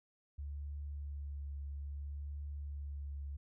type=tone with vibrato; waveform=sine; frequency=71.5 Hz; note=D2; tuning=46 cents flat; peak=-40 dBFS; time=0.38-3.37 s; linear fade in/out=10 ms; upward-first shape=triangle; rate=0.61 Hz; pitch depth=22 cents each way; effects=none